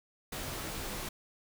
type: noise with comb filter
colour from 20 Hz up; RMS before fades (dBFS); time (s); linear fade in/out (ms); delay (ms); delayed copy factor
pink; -39; 0.32-1.09; 5; 17; -0.55
effects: none